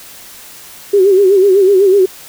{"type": "tone with vibrato", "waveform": "sine", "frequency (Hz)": 388.3, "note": "G4", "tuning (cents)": -16, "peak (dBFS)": -5, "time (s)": [0.93, 2.06], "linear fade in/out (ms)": 10, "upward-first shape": "sine", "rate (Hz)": 8, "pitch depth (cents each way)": 93, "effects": ["white hiss -35 dBFS RMS until 2.28 s"]}